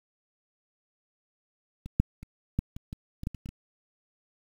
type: clicks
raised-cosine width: 5 ms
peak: -26 / -8 / -30 / -13 / -27 / -25 / -24 / -17 / -28 / -28 / -28 dBFS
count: 11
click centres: 1.86 / 2 / 2.23 / 2.59 / 2.765 / 2.929 / 3.234 / 3.271 / 3.347 / 3.459 / 3.49 s
effects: 8-bit